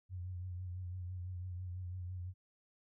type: tone with vibrato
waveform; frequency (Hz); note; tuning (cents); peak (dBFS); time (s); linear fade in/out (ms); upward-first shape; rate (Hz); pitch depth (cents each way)
sine; 90.5; F#2; -38; -40; 0.09-2.34; 50; triangle; 6; 54
effects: none